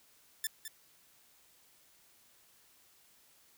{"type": "tone with echo", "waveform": "5% pulse", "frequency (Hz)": 1767, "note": "A6", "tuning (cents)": 7, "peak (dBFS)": -21, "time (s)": [0.44, 0.47], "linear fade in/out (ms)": 2, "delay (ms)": 210, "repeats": 1, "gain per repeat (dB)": -9, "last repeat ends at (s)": 0.68, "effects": ["white hiss -65 dBFS RMS until 3.57 s"]}